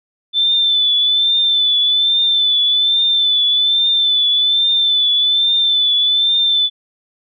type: tone with vibrato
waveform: sine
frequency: 3520 Hz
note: A7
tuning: in tune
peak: -11 dBFS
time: 0.33-6.7 s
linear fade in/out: 50 ms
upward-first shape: triangle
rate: 1.2 Hz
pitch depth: 49 cents each way
effects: none